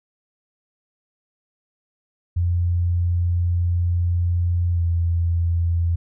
sine tone with pitch glide, 87.2 to 84.96 Hz, F2 to F2, -2 to -47 cents, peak -17 dBFS, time 2.36-5.96 s, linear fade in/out 10 ms, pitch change -45 cents, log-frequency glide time 4.72-4.81 s, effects none

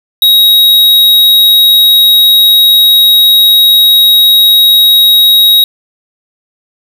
square tone, 3801 Hz, A#7, 33 cents sharp, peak -3 dBFS, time 0.22-5.64 s, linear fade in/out 2 ms, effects none

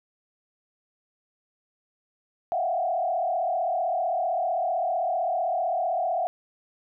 sine tone with frequency modulation, 705 Hz, F5, 16 cents sharp, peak -23 dBFS, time 2.52-6.27 s, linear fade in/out 0 ms, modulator 35.6 Hz, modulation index 1.6, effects none

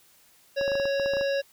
harmonic tone, 554.4 Hz, C#5, in tune, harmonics 1 / 3 / 5 / 7 / 9 / 10, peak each -24 / -34 / -38 / -41 / -43 / -44 dBFS, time 0.56-1.42 s, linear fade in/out 20 ms
clicks, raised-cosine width 1 ms, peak -22 dBFS, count 11, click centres 0.612 / 0.679 / 0.718 / 0.754 / 0.799 / 0.855 / 0.998 / 1.06 / 1.136 / 1.169 / 1.211 s
effects white hiss -59 dBFS RMS until 1.52 s

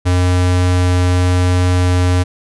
square tone, 90.1 Hz, F#2, 45 cents flat, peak -11 dBFS, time 0.05-2.24 s, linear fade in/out 20 ms, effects resampled to 24000 Hz

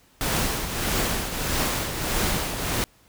pink noise with tremolo, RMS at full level -23 dBFS, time 0.21-2.84 s, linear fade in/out 0 ms, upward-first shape triangle, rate 1.6 Hz, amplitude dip 60%, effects pink hiss -58 dBFS RMS until 3.08 s

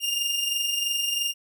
sawtooth tone pair together, 2794 / 2817 Hz, F7 / F7, 0 / +14 cents, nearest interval unison, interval 14 cents, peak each -27 / -22 dBFS, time 0-1.34 s, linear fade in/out 50 ms, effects none

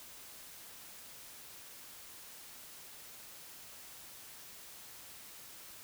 silence, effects white hiss -52 dBFS RMS until 5.83 s

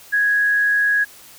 sine tone with frequency modulation, 1661.2 Hz, G#6, in tune, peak -14 dBFS, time 0.12-1.05 s, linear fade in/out 20 ms, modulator 127 Hz, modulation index 0.22, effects white hiss -44 dBFS RMS until 1.38 s

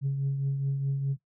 sine tone with tremolo, 137.8 Hz, C#3, 10 cents flat, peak -22 dBFS, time 0.01-1.17 s, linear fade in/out 50 ms, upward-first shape triangle, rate 4.8 Hz, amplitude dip 50%, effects noise-tail reverb RT60 0.1 s tail -17 dB re dry + tanh soft clip ceiling -22 dBFS

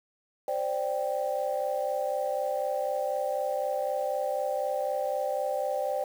sine chord, C suspended second, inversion none, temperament equal, 523.3 / 587.3 / 784 Hz, C5 / D5 / G5, 0 / 0 / 0 cents, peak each -31 / -30 / -32 dBFS, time 0.48-6.04 s, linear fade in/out 2 ms, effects tanh soft clip ceiling -17 dBFS + 8-bit

